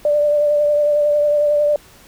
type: tone with vibrato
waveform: sine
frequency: 590 Hz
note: D5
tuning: 8 cents sharp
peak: -12 dBFS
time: 0.05-1.76 s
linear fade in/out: 2 ms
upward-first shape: triangle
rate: 11 Hz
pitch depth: 25 cents each way
effects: pink hiss -46 dBFS RMS until 2.07 s